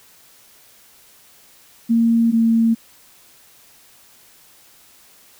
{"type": "tone pair in turn", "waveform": "sine", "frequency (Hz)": [230.3, 227.7], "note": ["A#3", "A#3"], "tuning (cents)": [-21, -40], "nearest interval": "unison", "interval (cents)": 19, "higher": "first", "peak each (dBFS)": -12, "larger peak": "neither", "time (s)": [[1.89, 2.32], [2.32, 2.75]], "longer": "neither", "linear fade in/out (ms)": 20, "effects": ["white hiss -50 dBFS RMS until 5.39 s"]}